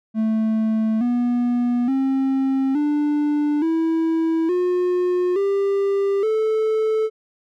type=tone with pitch steps; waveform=triangle; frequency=220 / 242.7 / 267.7 / 295.4 / 325.8 / 359.5 / 396.6 / 437.5 Hz; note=A3 / B3 / C4 / D4 / E4 / F#4 / G4 / A4; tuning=0 / -30 / +40 / +10 / -20 / -50 / +20 / -10 cents; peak=-15 dBFS; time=0.14-7.1 s; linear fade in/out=50 ms; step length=870 ms; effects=none